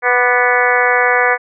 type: harmonic tone with a mistuned harmonic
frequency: 246.9 Hz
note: B3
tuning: in tune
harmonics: 2 / 3 / 4 / 5 / 6 / 7 / 8 / 9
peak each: -17 / -18 / -20 / -20 / -18 / -17 / -18 / -21 dBFS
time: 0.02-1.38 s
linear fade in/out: 50 ms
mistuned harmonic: 5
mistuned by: -49 cents
effects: none

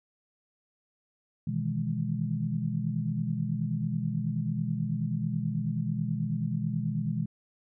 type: chord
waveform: sine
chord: E major seventh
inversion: second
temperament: equal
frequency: 123.47 / 155.56 / 164.81 / 207.7 Hz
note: B2 / D#3 / E3 / G#3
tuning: 0 / 0 / 0 / 0 cents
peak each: -33 dBFS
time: 1.47-7.26 s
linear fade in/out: 5 ms
effects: none

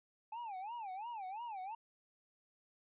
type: tone with vibrato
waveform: triangle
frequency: 843 Hz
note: G#5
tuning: 26 cents sharp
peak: -40 dBFS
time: 0.32-1.75 s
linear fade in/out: 5 ms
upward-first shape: sine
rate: 2.9 Hz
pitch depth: 230 cents each way
effects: resampled to 8000 Hz

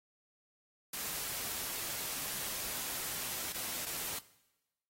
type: noise with dropouts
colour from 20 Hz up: white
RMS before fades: -39 dBFS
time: 0.93-4.19 s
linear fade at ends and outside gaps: 5 ms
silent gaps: 3.525-3.544 / 3.854-3.865 s
effects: noise-tail reverb RT60 1.0 s tail -19 dB re dry + AAC 48 kbps

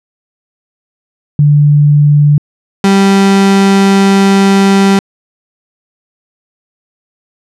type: tone pair in turn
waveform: sine / 35% pulse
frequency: 146.83 / 195.99 Hz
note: D3 / G3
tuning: 0 / 0 cents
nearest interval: perfect fourth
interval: 500 cents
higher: second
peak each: -3 dBFS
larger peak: neither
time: 1.39-2.38 / 2.84-4.99 s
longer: second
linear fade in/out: 2 ms
effects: low-pass 8000 Hz 12 dB/octave

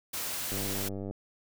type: noise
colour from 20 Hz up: white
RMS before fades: -35 dBFS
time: 0.13-0.89 s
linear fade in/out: 10 ms
type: click train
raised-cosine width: 2 ms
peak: -25 dBFS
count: 59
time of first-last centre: 0.52-1.11 s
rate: 98.3 Hz
effects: none

